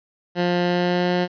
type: tone with pitch glide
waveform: 15% pulse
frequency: 176.4 to 178.55 Hz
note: F3 to F3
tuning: +18 to +39 cents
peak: -12 dBFS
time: 0.35-1.28 s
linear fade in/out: 50 ms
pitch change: +21 cents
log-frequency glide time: 0.63-1.14 s
effects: resampled to 11025 Hz + 9-bit